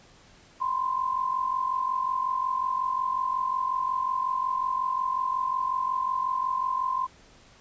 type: tone pair together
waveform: sine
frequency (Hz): 1002 / 1047.5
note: B5 / C6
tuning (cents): +25 / +2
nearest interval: minor second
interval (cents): 77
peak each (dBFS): -30 / -26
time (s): 0.6-7.07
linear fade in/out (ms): 20
effects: pink hiss -55 dBFS RMS until 7.6 s + resampled to 16000 Hz